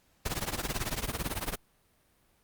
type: noise with tremolo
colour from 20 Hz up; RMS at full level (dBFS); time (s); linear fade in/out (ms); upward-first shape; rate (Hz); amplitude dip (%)
pink; -30; 0.25-1.56; 10; triangle; 18; 95
effects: pink hiss -68 dBFS RMS until 2.43 s + Opus 48 kbps